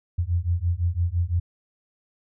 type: beating tone pair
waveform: sine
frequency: 84 / 89.9 Hz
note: E2 / F#2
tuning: +33 / -49 cents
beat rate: 5.9 Hz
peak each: -24 dBFS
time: 0.18-1.4 s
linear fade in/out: 10 ms
effects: none